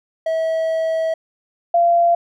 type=tone pair in turn; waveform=triangle / sine; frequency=647 / 687.1 Hz; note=E5 / F5; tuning=-32 / -28 cents; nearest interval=minor second; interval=104 cents; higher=second; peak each=-15 / -11 dBFS; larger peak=second; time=0.26-1.14 / 1.74-2.15 s; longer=first; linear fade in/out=5 ms; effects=none